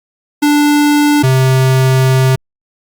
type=tone pair in turn; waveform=square; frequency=293.7 / 131.09 Hz; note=D4 / C3; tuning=0 / +4 cents; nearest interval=octave + major second; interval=1396 cents; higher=first; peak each=-8 dBFS; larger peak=neither; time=0.42-1.23 / 1.23-2.36 s; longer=second; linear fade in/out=10 ms; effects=Opus 48 kbps